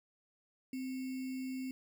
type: tone with sample-and-hold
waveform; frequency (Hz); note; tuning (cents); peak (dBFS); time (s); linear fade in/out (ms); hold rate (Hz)
sine; 260; C4; -11; -37; 0.73-1.71; 2; 2450
effects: none